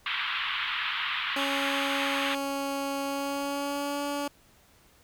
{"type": "band-pass noise", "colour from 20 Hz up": "white", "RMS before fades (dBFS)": -31, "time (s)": [0.06, 2.35], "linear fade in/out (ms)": 2, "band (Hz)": [1000, 3500], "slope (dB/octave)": 48}
{"type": "tone with pitch glide", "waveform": "15% pulse", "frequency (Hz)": [277.2, 286.3], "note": ["C#4", "D4"], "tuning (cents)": [0, -44], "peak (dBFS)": -23, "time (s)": [1.36, 4.28], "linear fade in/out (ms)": 5, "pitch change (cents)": 56, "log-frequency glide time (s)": [3.04, 4.03]}
{"effects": ["pink hiss -60 dBFS RMS until 5.03 s"]}